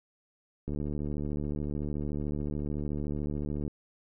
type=click train; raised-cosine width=3 ms; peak=-22 dBFS; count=222; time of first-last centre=0.68-3.679 s; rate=73.7 Hz; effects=none